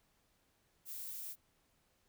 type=noise; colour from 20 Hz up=violet; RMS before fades=-45 dBFS; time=0.85-1.36 s; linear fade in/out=50 ms; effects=pink hiss -75 dBFS RMS until 2.08 s